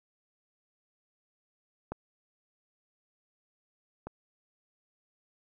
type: clicks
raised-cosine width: 1 ms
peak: -21 / -25 dBFS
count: 2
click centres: 1.92 / 4.07 s
effects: none